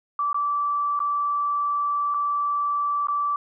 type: tone with dropouts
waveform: sine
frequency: 1161 Hz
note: D6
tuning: 20 cents flat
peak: -21 dBFS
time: 0.19-3.36 s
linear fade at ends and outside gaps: 2 ms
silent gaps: 0.33-0.344 / 0.992-1.002 / 2.141-2.144 / 3.071-3.084 s
effects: none